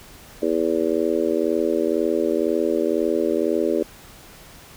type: harmonic tone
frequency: 82 Hz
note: E2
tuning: 9 cents flat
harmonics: 3 / 4 / 5 / 6 / 7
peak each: -28 / -23 / -23 / -26 / -26 dBFS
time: 0.42-3.83 s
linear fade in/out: 5 ms
effects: pink hiss -45 dBFS RMS until 4.76 s